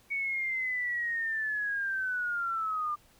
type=linear sweep; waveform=sine; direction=down; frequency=2238 to 1191 Hz; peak=-29 dBFS; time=0.1-2.96 s; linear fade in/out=20 ms; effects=pink hiss -62 dBFS RMS until 3.19 s